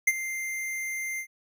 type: tone with ADSR envelope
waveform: square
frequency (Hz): 2093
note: C7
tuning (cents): 0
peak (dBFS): -17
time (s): 0.07-1.27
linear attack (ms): 8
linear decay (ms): 39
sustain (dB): -14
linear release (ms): 81
effects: none